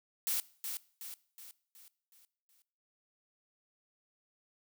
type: noise with echo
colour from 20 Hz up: blue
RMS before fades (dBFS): -33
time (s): 0.27-0.4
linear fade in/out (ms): 0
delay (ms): 370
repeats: 6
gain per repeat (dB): -6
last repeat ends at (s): 2.62
effects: noise-tail reverb RT60 0.6 s tail -21 dB re dry